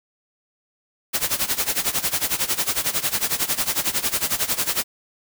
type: noise with tremolo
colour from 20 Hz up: white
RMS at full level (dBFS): -20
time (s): 1.13-4.84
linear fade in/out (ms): 20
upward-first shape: sine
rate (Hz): 11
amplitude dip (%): 85
effects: none